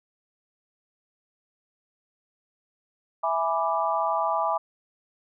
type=chord; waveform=sine; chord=E dominant seventh; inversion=none; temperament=equal; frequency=659.3 / 830.6 / 987.8 / 1174.7 Hz; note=E5 / G#5 / B5 / D6; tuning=0 / 0 / 0 / 0 cents; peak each=-28 dBFS; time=3.23-4.58 s; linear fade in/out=10 ms; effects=none